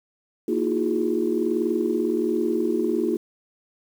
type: tone cluster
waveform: sine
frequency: 232.2 / 315.5 / 336.6 / 356.9 / 414.8 Hz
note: A#3 / D#4 / E4 / F4 / G#4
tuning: -7 / +24 / +36 / +38 / -2 cents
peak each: -27 / -26 / -32 / -24 / -27 dBFS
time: 0.48-3.17 s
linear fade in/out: 5 ms
effects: tanh soft clip ceiling -10 dBFS + 8-bit

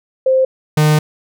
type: tone pair in turn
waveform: sine / 45% pulse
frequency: 523.3 / 152.38 Hz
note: C5 / D#3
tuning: 0 / -36 cents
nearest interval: octave + major sixth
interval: 2136 cents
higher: first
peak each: -9 dBFS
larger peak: neither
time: 0.26-0.45 / 0.77-0.99 s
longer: second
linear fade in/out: 5 ms
effects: none

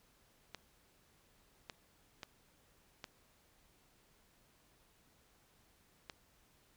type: clicks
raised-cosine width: 0.2 ms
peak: -27 dBFS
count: 5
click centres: 0.547 / 1.698 / 2.232 / 3.042 / 6.098 s
effects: pink hiss -70 dBFS RMS until 6.76 s

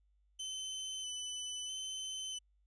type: tone with vibrato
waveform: 25% pulse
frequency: 3033 Hz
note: F#7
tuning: 42 cents sharp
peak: -36 dBFS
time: 0.39-2.39 s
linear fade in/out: 10 ms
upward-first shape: square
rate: 0.77 Hz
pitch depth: 17 cents each way
effects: added 50 Hz sine -69 dBFS peak until 2.66 s + resampled to 22050 Hz

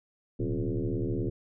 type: tone with frequency modulation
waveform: sine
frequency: 120 Hz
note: B2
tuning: 49 cents flat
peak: -27 dBFS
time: 0.39-1.3 s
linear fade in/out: 10 ms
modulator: 76.1 Hz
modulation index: 4.1
effects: none

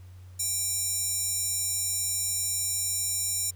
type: tone with high-pass filter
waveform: square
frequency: 786 Hz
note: G5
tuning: 4 cents sharp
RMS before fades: -29 dBFS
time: 0.39-3.51 s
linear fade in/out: 10 ms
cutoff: 7500 Hz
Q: 3.2
effects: added 91 Hz sine -44 dBFS peak until 3.55 s + pink hiss -62 dBFS RMS until 3.55 s

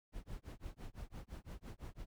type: noise with tremolo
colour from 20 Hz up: brown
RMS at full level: -45 dBFS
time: 0.12-2.06 s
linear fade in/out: 50 ms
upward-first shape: sine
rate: 5.9 Hz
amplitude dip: 100%
effects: none

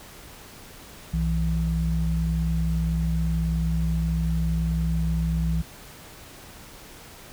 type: tone pair together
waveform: sine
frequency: 62.12 / 163.8 Hz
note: B1 / E3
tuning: +11 / -11 cents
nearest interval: octave + perfect fourth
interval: 1678 cents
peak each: -24 dBFS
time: 1.13-5.62 s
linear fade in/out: 10 ms
effects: pink hiss -45 dBFS RMS until 7.32 s

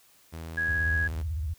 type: tone with pitch glide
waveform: sawtooth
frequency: 81.6 to 80.62 Hz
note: E2 to E2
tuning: -17 to -38 cents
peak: -33 dBFS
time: 0.32-1.23 s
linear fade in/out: 20 ms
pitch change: -21 cents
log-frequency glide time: 0.59-1.09 s
type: tone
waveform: sine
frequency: 1661.2 Hz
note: G#6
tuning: in tune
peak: -25 dBFS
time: 0.57-1.08 s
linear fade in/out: 10 ms
type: tone with vibrato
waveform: sine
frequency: 77.78 Hz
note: D#2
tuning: in tune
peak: -28 dBFS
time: 0.68-1.54 s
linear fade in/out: 10 ms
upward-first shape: square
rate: 16 Hz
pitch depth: 170 cents each way
effects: white hiss -60 dBFS RMS until 1.58 s

